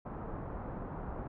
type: low-pass noise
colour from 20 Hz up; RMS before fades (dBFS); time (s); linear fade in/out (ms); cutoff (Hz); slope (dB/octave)
pink; -41; 0.05-1.28; 10; 1200; 24
effects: none